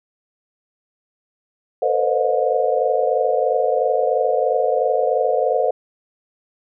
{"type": "tone cluster", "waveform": "sine", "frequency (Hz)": [452, 503, 526, 613, 716], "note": ["A4", "B4", "C5", "D#5", "F5"], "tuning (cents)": [47, 32, 9, -26, 43], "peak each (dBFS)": -22, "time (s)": [1.82, 5.71], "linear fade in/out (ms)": 5, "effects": []}